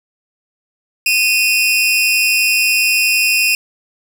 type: tone pair together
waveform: sawtooth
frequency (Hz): 2489 / 2700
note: D#7 / E7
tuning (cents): 0 / +41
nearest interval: minor second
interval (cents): 141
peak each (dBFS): -11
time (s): 1.06-3.55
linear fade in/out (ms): 2
effects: none